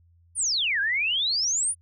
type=exponential two-way sweep; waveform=sine; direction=down then up; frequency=9990 to 1567 to 9990 Hz; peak=-22 dBFS; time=0.35-1.75 s; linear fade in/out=50 ms; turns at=0.8 s; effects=added 85 Hz sine -56 dBFS peak until 1.81 s